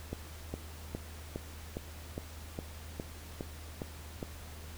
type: click train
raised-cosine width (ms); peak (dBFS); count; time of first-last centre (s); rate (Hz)
2; -23; 11; 0.13-4.228; 2.44
effects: added 78 Hz sine -46 dBFS peak until 4.77 s + pink hiss -51 dBFS RMS until 4.77 s